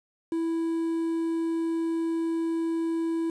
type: tone with quantisation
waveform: triangle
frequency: 329.6 Hz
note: E4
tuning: in tune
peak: -23 dBFS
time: 0.32-3.3 s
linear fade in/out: 2 ms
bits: 8
effects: resampled to 24000 Hz